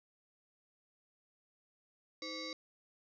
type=tone with frequency modulation; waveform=sine; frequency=2179 Hz; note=C#7; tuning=30 cents flat; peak=-40 dBFS; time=2.22-2.53 s; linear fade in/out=2 ms; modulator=832 Hz; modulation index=3.8; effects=resampled to 16000 Hz + 13-bit